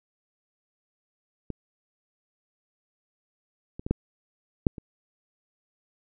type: clicks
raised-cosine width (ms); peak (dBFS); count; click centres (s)
3; -19 / -24 / -18 / -9 / -6 / -25; 6; 1.503 / 3.795 / 3.865 / 3.91 / 4.668 / 4.782
effects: none